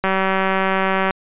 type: click train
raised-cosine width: 0.5 ms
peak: -4 dBFS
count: 205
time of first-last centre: 0.04-1.108 s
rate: 191 Hz
effects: resampled to 8000 Hz